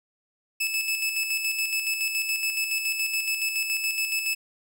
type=tone with tremolo; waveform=sawtooth; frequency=2612 Hz; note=E7; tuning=17 cents flat; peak=-20 dBFS; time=0.6-4.35 s; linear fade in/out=10 ms; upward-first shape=square; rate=7.1 Hz; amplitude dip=45%; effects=none